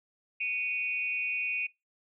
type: tone with amplitude modulation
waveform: sine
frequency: 2484 Hz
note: D#7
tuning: 3 cents flat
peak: -25 dBFS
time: 0.4-1.67 s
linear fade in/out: 10 ms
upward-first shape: sine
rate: 239 Hz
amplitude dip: 90%
effects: noise-tail reverb RT60 0.2 s tail -20 dB re dry